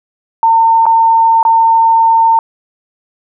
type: tone with dropouts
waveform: sine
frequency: 907 Hz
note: A#5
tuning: 48 cents flat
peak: -5 dBFS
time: 0.43-2.39 s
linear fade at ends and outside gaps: 1 ms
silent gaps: 0.856-0.865 / 1.429-1.451 s
effects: none